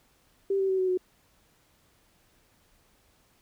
sine tone with pitch steps, 392 / 385.5 / 379.1 / 372.8 / 366.6 Hz, G4 / G4 / F#4 / F#4 / F#4, 0 / -29 / +42 / +13 / -16 cents, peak -23 dBFS, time 0.5-0.975 s, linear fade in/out 5 ms, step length 95 ms, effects pink hiss -65 dBFS RMS until 3.41 s

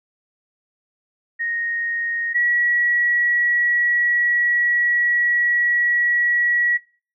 sine tone pair in turn, 1864.7 / 1924.9 Hz, A#6 / B6, 0 / -45 cents, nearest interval minor second, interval 55 cents, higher second, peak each -21 / -15 dBFS, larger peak second, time 1.39-2.34 / 2.34-6.78 s, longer second, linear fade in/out 20 ms, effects noise-tail reverb RT60 0.4 s tail -21 dB re dry

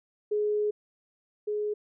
sine tone pair in turn, 419.5 / 419.5 Hz, G#4 / G#4, +17 / +17 cents, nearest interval unison, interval 0 cents, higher neither, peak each -24 / -27 dBFS, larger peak first, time 0.31-0.71 / 1.47-1.74 s, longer first, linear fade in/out 10 ms, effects none

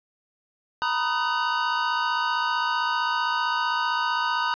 square chord, B major seventh, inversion third, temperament equal with one note detuned, 932.3 / 987.8 / 1244.5 / 1511.1 Hz, A#5 / B5 / D#6 / F#6, 0 / 0 / 0 / +36 cents, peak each -29 dBFS, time 0.82-4.54 s, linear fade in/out 0 ms, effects resampled to 11025 Hz + 9-bit

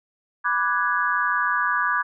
sine chord, G# half-diminished seventh, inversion first, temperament equal, 987.8 / 1174.7 / 1480 / 1661.2 Hz, B5 / D6 / F#6 / G#6, 0 / 0 / 0 / 0 cents, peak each -27 / -24 / -26 / -24 dBFS, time 0.44-2.03 s, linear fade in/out 20 ms, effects none

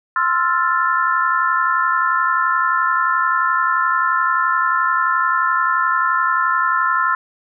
sine chord, F major seventh, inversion second, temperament equal with one note detuned, 1046.5 / 1325.4 / 1396.9 / 1760 Hz, C6 / E6 / F6 / A6, 0 / +9 / 0 / 0 cents, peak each -19 / -19 / -20 / -23 dBFS, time 0.16-7.15 s, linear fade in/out 2 ms, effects none

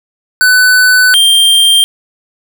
square tone pair in turn, 1500 / 3178 Hz, F#6 / G7, +23 / +23 cents, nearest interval octave + minor second, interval 1300 cents, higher second, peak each -5 dBFS, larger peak neither, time 0.41-1.14 / 1.14-1.84 s, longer first, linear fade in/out 0 ms, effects none

